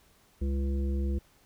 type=harmonic tone with a mistuned harmonic; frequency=68.1 Hz; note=C#2; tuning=30 cents flat; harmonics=1 / 3 / 5 / 7; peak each=-27 / -36 / -39 / -46 dBFS; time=0.41-1.19 s; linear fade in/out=10 ms; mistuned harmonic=7; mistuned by=+58 cents; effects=pink hiss -63 dBFS RMS until 1.45 s